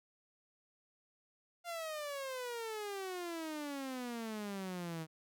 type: exponential sweep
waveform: sawtooth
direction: down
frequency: 701 to 157.1 Hz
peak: -36 dBFS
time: 1.64-5.07 s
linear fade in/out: 50 ms
effects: none